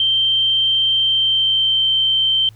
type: tone with pitch glide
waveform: sine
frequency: 3136 to 3118 Hz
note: G7 to G7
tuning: 0 to -10 cents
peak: -13 dBFS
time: 0-2.49 s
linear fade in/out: 2 ms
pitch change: -10 cents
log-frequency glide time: 0.96-1.85 s
effects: added 109 Hz sine -41 dBFS peak until 2.55 s + pink hiss -55 dBFS RMS until 2.55 s